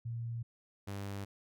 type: tone pair in turn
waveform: sine / sawtooth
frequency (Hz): 116.54 / 99.66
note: A#2 / G2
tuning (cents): 0 / +29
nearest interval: minor third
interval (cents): 271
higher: first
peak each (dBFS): -36 / -35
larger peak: second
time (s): 0.05-0.43 / 0.87-1.25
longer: neither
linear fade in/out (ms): 10
effects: none